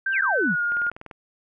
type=tone with pitch glide; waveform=sine; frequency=1568 to 1421.3 Hz; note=G6 to F6; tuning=0 to +30 cents; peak=-21 dBFS; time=0.06-0.9 s; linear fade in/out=5 ms; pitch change=-170 cents; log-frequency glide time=0.3-0.62 s
type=exponential sweep; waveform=sine; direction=down; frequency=3084 to 138.59 Hz; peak=-22 dBFS; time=0.12-0.56 s; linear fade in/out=50 ms
type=click train; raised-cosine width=0.5 ms; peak=-24 dBFS; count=9; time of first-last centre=0.72-1.112 s; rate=20.4 Hz
effects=none